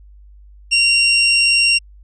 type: tone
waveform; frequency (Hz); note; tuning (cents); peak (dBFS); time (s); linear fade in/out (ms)
25% pulse; 2761; F7; -20; -7; 0.71-1.79; 20
effects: added 50 Hz sine -40 dBFS peak until 2.03 s + resampled to 22050 Hz